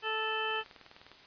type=harmonic tone; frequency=438.5 Hz; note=A4; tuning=6 cents flat; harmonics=1 / 2 / 3 / 4 / 6 / 7; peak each=-38 / -38 / -38 / -38 / -38 / -38 dBFS; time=0.02-0.64 s; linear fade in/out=50 ms
type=click train; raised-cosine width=0.3 ms; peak=-35 dBFS; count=13; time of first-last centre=0.51-1.116 s; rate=19.8 Hz
effects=white hiss -55 dBFS RMS until 1.26 s + resampled to 11025 Hz